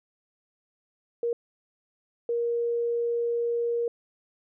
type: tone bursts at uneven times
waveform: sine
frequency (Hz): 471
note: A#4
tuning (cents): +18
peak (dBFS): -24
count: 2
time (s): 1.23-1.33 / 2.29-3.88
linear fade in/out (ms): 2
effects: none